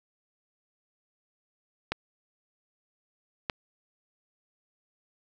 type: clicks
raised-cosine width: 0.3 ms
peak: -12 dBFS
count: 2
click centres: 1.92 / 3.498 s
effects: none